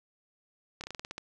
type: slowing click train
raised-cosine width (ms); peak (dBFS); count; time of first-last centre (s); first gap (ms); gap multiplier
0.2; -22; 9; 0.81-1.181; 28; 1.14
effects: none